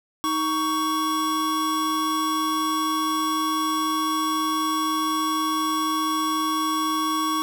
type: tone pair together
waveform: square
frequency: 313.4 / 1119 Hz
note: D#4 / C#6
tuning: +13 / +16 cents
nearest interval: octave + minor seventh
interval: 2203 cents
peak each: -27 / -24 dBFS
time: 0.24-7.42 s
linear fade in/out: 0 ms
effects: none